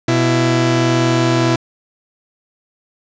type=tone pair together; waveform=sawtooth; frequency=124.9 / 333 Hz; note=B2 / E4; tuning=+20 / +18 cents; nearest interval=octave + perfect fourth; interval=1698 cents; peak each=-11 dBFS; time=0.08-1.56 s; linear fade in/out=5 ms; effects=resampled to 16000 Hz + 8-bit